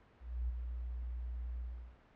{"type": "tone with ADSR envelope", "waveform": "sine", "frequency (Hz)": 60.1, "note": "B1", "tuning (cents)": -46, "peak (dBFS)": -32, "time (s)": [0.19, 1.98], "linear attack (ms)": 300, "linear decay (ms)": 17, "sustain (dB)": -6, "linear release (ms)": 370, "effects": ["pink hiss -64 dBFS RMS until 2.15 s", "low-pass 2000 Hz 12 dB/octave"]}